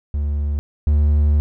triangle tone pair in turn, 72.8 / 74.03 Hz, D2 / D2, -15 / +14 cents, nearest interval unison, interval 29 cents, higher second, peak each -16 / -10 dBFS, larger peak second, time 0.14-0.59 / 0.87-1.4 s, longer second, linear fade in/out 0 ms, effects none

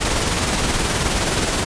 pink noise with tremolo, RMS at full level -18 dBFS, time 0-1.65 s, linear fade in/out 20 ms, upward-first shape sine, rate 19 Hz, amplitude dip 35%, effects resampled to 22050 Hz

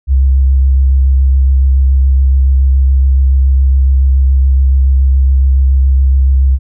sine tone with vibrato, 66.6 Hz, C2, 31 cents sharp, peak -5 dBFS, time 0.07-6.59 s, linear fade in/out 50 ms, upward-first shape sine, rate 7.1 Hz, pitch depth 20 cents each way, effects none

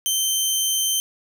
15% pulse tone, 3108 Hz, G7, 16 cents flat, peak -12 dBFS, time 0.06-1 s, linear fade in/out 0 ms, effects none

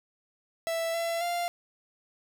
45% pulse tone with pitch steps, 661 / 672 / 696 Hz, E5 / E5 / F5, +5 / +33 / -6 cents, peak -28 dBFS, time 0.67-1.48 s, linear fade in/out 0 ms, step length 270 ms, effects none

